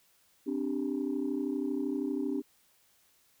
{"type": "chord", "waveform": "sine", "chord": "C suspended second", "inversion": "none", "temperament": "just", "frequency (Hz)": [261.6, 294.3, 392.4], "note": ["C4", "D4", "G4"], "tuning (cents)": [0, 4, 2], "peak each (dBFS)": [-33, -32, -36], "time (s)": [0.46, 2.42], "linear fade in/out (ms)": 20, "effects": ["tanh soft clip ceiling -23 dBFS", "white hiss -67 dBFS RMS until 3.4 s"]}